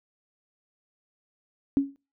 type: tone with exponential decay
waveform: sine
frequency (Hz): 277.2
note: C#4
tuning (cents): 0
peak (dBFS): -15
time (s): 1.77-1.96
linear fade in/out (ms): 0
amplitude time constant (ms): 40
effects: noise-tail reverb RT60 0.3 s tail -21 dB re dry

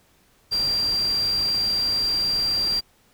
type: tone in noise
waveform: sine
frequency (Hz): 4733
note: D8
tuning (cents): +13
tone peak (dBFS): -20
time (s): 0.51-2.81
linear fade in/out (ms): 20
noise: pink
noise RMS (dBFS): -36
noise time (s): 0.51-2.81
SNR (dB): +13
effects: pink hiss -60 dBFS RMS until 3.13 s

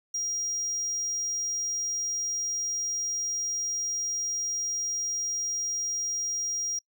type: tone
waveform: triangle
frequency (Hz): 5700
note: F8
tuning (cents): +34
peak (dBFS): -27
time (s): 0.14-6.79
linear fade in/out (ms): 5
effects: noise-tail reverb RT60 0.1 s tail -24 dB re dry

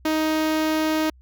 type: tone with notch filter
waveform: sawtooth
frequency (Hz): 313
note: D#4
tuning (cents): +10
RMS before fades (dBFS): -22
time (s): 0.05-1.1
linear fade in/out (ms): 5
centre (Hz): 8600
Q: 1.6
effects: added 63 Hz sine -48 dBFS peak until 1.21 s

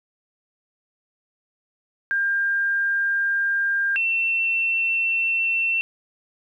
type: tone pair in turn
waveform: sine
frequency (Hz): 1600 / 2697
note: G6 / E7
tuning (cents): +35 / +39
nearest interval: major sixth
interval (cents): 904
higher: second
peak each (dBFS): -19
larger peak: neither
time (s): 2.11-3.96 / 3.96-5.81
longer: neither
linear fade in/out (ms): 0
effects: 10-bit

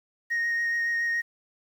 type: tone with vibrato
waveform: sine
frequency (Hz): 1864.7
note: A#6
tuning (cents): 0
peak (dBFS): -22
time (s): 0.3-1.22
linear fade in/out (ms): 20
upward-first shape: sine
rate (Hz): 7.1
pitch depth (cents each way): 11
effects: tanh soft clip ceiling -22 dBFS + 9-bit

